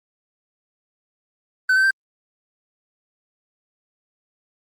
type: tone with pitch steps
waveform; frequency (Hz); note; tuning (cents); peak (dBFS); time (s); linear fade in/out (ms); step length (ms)
triangle; 1517 / 1542.6 / 1568.7; F#6 / G6 / G6; +43 / -28 / +1; -12; 1.69-1.909; 5; 73
effects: Opus 32 kbps